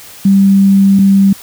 sine tone pair in turn, 196 / 196 Hz, G3 / G3, 0 / 0 cents, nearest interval unison, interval 0 cents, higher neither, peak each -4 dBFS, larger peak neither, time 0.25-0.99 / 0.99-1.33 s, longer first, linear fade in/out 5 ms, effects white hiss -34 dBFS RMS until 1.42 s

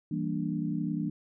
sine chord, E half-diminished seventh, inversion none, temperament equal, 164.81 / 196 / 233.1 / 293.7 Hz, E3 / G3 / Bb3 / D4, 0 / 0 / 0 / 0 cents, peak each -33 / -35 / -35 / -34 dBFS, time 0.11-1.1 s, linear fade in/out 5 ms, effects none

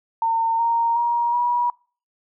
sine tone with pitch steps, 910 / 928 / 946.5 / 965.2 Hz, A#5 / A#5 / A#5 / B5, -42 / -8 / +26 / -40 cents, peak -17 dBFS, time 0.22-1.7 s, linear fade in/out 2 ms, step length 370 ms, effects noise-tail reverb RT60 0.4 s tail -26 dB re dry

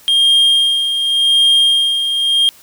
triangle tone with tremolo, 3218 Hz, G7, 45 cents sharp, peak -6 dBFS, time 0.08-2.49 s, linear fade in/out 0 ms, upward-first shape sine, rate 0.88 Hz, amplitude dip 55%, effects white hiss -44 dBFS RMS until 2.62 s

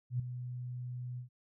sine tone with ADSR envelope, 124 Hz, B2, 7 cents sharp, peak -28 dBFS, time 0.1-1.29 s, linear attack 95 ms, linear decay 6 ms, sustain -10 dB, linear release 110 ms, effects none

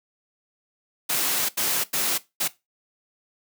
white noise bursts at uneven times, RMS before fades -24 dBFS, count 4, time 1.09-1.49 / 1.57-1.84 / 1.93-2.18 / 2.4-2.48 s, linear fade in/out 10 ms, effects noise-tail reverb RT60 0.2 s tail -17 dB re dry + high-pass 150 Hz 12 dB/octave

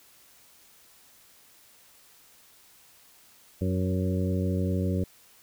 harmonic tone with a mistuned harmonic, 92.5 Hz, F#2, in tune, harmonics 1 / 2 / 3 / 4 / 5 / 6, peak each -27 / -29 / -34 / -36 / -37 / -38 dBFS, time 3.61-5.04 s, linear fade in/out 5 ms, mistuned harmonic 5, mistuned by +19 cents, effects white hiss -57 dBFS RMS until 5.42 s

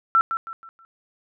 sine tone with echo, 1342 Hz, E6, 31 cents sharp, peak -13 dBFS, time 0.15-0.21 s, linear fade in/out 0 ms, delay 160 ms, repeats 4, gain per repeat -9 dB, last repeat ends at 0.85 s, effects none

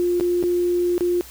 sine tone with dropouts, 352.3 Hz, F4, 15 cents sharp, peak -17 dBFS, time 0-1.21 s, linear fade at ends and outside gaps 0 ms, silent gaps 0.199-0.209 / 0.427-0.437 / 0.98-1.008 s, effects added 60 Hz sine -45 dBFS peak until 1.3 s + white hiss -43 dBFS RMS until 1.3 s

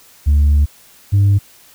sine tone pair in turn, 72.8 / 99.96 Hz, D2 / G2, -15 / +34 cents, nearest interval perfect fourth, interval 549 cents, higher second, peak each -6 dBFS, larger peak neither, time 0.26-0.66 / 1.12-1.39 s, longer first, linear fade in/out 20 ms, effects tanh soft clip ceiling -7 dBFS + white hiss -46 dBFS RMS until 1.74 s

